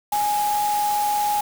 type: tone in noise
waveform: sine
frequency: 830.6 Hz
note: G#5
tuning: in tune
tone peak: -19 dBFS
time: 0.12-1.41 s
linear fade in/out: 5 ms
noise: white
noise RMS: -31 dBFS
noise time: 0.12-1.41 s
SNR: +9 dB
effects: none